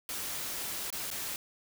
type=noise with dropouts; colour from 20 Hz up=white; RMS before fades=-37 dBFS; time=0.09-1.36 s; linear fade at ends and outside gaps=1 ms; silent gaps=0.903-0.926 / 1.103-1.113 s; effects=none